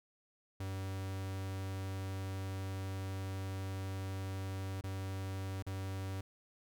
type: tone with dropouts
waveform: 45% pulse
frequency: 96 Hz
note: G2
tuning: 36 cents flat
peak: -38 dBFS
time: 0.6-6.21 s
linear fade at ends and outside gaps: 5 ms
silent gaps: 4.811-4.838 / 5.625-5.665 s
effects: none